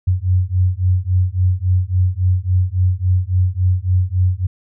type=beating tone pair; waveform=sine; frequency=90 / 93.6 Hz; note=F#2 / F#2; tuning=-47 / +20 cents; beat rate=3.6 Hz; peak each=-16 dBFS; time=0.07-4.47 s; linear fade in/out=10 ms; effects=none